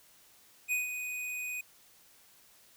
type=tone with ADSR envelope; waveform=square; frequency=2489 Hz; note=D#7; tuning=in tune; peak=-28 dBFS; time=0.68-1.61 s; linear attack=40 ms; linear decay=150 ms; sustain=-8 dB; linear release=4 ms; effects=white hiss -61 dBFS RMS until 2.76 s